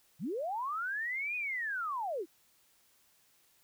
sine linear two-way sweep, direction up then down, 120.5 to 2500 to 293.6 Hz, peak -33 dBFS, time 0.19-2.26 s, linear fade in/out 50 ms, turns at 1.36 s, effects white hiss -68 dBFS RMS until 3.63 s

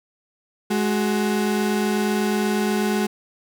35% pulse tone pair together, 210.4 / 372.6 Hz, G#3 / F#4, +23 / +12 cents, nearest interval minor seventh, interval 989 cents, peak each -19 / -23 dBFS, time 0.7-3.07 s, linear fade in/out 10 ms, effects none

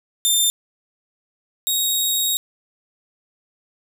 15% pulse tone pair in turn, 3590 / 3768 Hz, A7 / A#7, +34 / +18 cents, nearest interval minor second, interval 84 cents, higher second, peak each -8 / -11 dBFS, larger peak first, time 0.25-0.5 / 1.67-2.37 s, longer second, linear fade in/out 0 ms, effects none

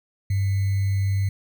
sine tone with sample-and-hold, 98 Hz, G2, in tune, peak -19 dBFS, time 0.3-1.29 s, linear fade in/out 5 ms, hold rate 2100 Hz, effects none

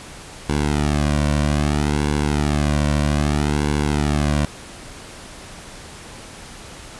sawtooth tone with flanger, 73.7 Hz, D2, 7 cents sharp, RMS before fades -19 dBFS, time 0.49-4.45 s, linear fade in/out 0 ms, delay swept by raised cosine 1.6 to 2.4 ms, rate 0.62 Hz, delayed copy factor -1, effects pink hiss -38 dBFS RMS until 6.99 s + resampled to 24000 Hz

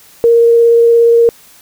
sine tone with vibrato, 466.2 Hz, A#4, in tune, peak -4 dBFS, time 0.24-1.29 s, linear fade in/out 0 ms, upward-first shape triangle, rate 17 Hz, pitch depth 10 cents each way, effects white hiss -42 dBFS RMS until 1.61 s

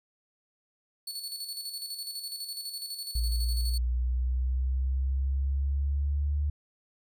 sawtooth tone with tremolo, 4430 Hz, C#8, 2 cents flat, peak -31 dBFS, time 1.07-3.78 s, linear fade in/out 5 ms, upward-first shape square, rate 12 Hz, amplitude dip 50%
sine exponential sweep, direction up, 57.7 to 73.42 Hz, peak -25 dBFS, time 3.15-6.5 s, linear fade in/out 5 ms
effects none

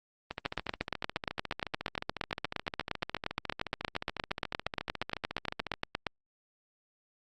two click trains, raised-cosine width 0.3 ms, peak -19 / -14 dBFS, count 77 / 49, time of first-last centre 0.31-5.739 / 0.46-6.067 s, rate 14 / 8.56 Hz, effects Opus 32 kbps

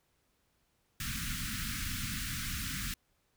pink band-stop noise, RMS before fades -37 dBFS, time 1-2.94 s, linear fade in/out 2 ms, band 260 to 1300 Hz, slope 48 dB/octave, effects pink hiss -75 dBFS RMS until 3.36 s

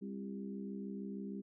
harmonic tone with a mistuned harmonic, 66.4 Hz, C2, 26 cents sharp, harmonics 3 / 4 / 5 / 6, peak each -42 / -48 / -51 / -50 dBFS, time 0.01-1.42 s, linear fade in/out 20 ms, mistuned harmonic 5, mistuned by +35 cents, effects none

